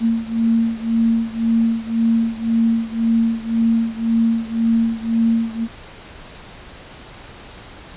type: beating tone pair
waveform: sine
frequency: 227.5 / 229.4 Hz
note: A#3 / A#3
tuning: -42 / -28 cents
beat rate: 1.9 Hz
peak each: -17 / -19 dBFS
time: 0-5.68 s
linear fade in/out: 50 ms
effects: pink hiss -39 dBFS RMS until 7.96 s + resampled to 8000 Hz